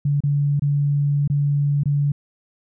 sine tone with dropouts, 143.6 Hz, D3, 39 cents flat, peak -16 dBFS, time 0.05-2.12 s, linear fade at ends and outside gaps 5 ms, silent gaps 0.205-0.236 / 0.596-0.62 / 1.277-1.299 / 1.835-1.856 s, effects none

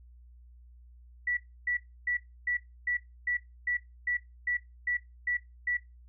sine tone bursts, 1951 Hz, B6, 22 cents flat, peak -27 dBFS, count 12, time 1.27-5.77 s, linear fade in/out 5 ms, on 100 ms, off 300 ms, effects noise-tail reverb RT60 0.2 s tail -17 dB re dry + added 60 Hz sine -51 dBFS peak until 6.08 s

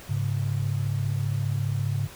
sine tone pair together, 103.83 / 138.69 Hz, G#2 / C#3, 0 / +1 cents, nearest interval perfect fourth, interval 501 cents, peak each -26 / -27 dBFS, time 0.09-2.07 s, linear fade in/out 10 ms, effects pink hiss -45 dBFS RMS until 2.15 s

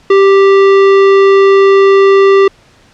sine tone with tanh clipping, 392 Hz, G4, in tune, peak -5 dBFS, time 0.1-2.48 s, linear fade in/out 5 ms, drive 16 dB, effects pink hiss -45 dBFS RMS until 2.93 s + low-pass 6000 Hz 12 dB/octave

